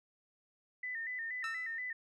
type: tone with vibrato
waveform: sine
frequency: 1910 Hz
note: A#6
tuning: 42 cents sharp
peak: -37 dBFS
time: 0.83-1.93 s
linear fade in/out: 5 ms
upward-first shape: square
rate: 4.2 Hz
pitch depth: 80 cents each way
type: tone with exponential decay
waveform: sawtooth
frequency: 1318.5 Hz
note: E6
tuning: in tune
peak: -33 dBFS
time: 1.44-1.83 s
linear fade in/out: 1 ms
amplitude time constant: 83 ms
effects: low-pass 6000 Hz 12 dB/octave